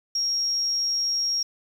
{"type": "tone", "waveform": "sine", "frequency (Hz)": 5588, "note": "F8", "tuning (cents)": 0, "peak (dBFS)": -22, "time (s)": [0.15, 1.43], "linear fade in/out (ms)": 5, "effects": ["8-bit"]}